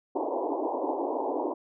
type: band-pass noise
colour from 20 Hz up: pink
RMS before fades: -30 dBFS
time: 0.15-1.54 s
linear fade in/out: 10 ms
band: 270 to 1000 Hz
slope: 96 dB/octave
effects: none